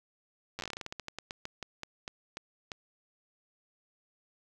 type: slowing click train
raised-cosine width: 0.2 ms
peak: -21 dBFS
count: 23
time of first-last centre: 0.59-2.718 s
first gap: 9 ms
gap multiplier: 1.19
effects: 10-bit